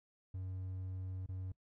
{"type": "tone with dropouts", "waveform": "triangle", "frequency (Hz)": 93.4, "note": "F#2", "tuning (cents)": 17, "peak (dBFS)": -38, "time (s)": [0.34, 1.52], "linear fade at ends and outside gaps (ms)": 5, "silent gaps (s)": [1.262, 1.288], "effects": ["noise-tail reverb RT60 0.1 s tail -22 dB re dry"]}